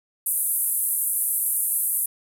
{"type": "band-pass noise", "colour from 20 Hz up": "white", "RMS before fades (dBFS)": -24, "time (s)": [0.26, 2.06], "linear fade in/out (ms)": 5, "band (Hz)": [9400, 13000], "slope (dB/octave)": 48, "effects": []}